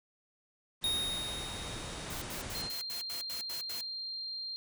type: low-pass noise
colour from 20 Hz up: pink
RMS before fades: -42 dBFS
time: 0.81-2.71 s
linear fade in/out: 50 ms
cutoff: 10000 Hz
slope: 96 dB/octave
type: tone with exponential decay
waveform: square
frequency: 3729 Hz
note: A#7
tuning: in tune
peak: -29 dBFS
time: 0.84-2.78 s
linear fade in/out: 1 ms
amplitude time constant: 420 ms
type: noise bursts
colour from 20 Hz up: white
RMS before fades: -43 dBFS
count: 9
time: 2.1-3.812 s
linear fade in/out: 5 ms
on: 120 ms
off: 79 ms
type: tone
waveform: sine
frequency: 4186 Hz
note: C8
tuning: in tune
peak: -37 dBFS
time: 2.55-4.56 s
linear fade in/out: 0 ms
effects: none